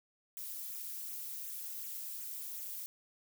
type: noise with flanger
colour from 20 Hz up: violet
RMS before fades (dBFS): -43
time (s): 0.37-2.86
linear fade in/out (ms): 0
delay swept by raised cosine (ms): 0.2 to 4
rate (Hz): 2.7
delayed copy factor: -0.9
effects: none